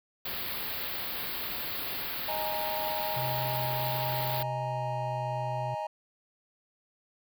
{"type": "band-stop noise", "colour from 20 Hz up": "white", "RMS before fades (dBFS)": -35, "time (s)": [0.25, 4.43], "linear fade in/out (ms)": 5, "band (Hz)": [4800, 12000], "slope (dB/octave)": 96}
{"type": "chord", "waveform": "triangle", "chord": "D# suspended fourth", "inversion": "none", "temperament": "equal", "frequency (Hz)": [622.3, 830.6, 932.3], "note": ["D#5", "G#5", "A#5"], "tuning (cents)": [0, 0, 0], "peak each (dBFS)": [-34, -34, -35], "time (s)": [2.28, 5.87], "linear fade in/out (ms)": 5}
{"type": "tone with pitch glide", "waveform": "triangle", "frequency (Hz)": [128.1, 125.25], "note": ["C3", "B2"], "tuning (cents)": [-36, 25], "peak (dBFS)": -32, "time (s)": [3.16, 5.75], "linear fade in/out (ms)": 10, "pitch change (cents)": -39, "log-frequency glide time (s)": [4.59, 4.96]}
{"effects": []}